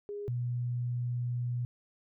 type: tone pair in turn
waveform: sine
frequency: 410 / 121.89 Hz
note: G#4 / B2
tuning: -22 / -22 cents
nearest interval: octave + major sixth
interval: 2100 cents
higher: first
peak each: -36 / -30 dBFS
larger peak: second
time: 0.09-0.28 / 0.28-1.65 s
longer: second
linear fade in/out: 0 ms
effects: none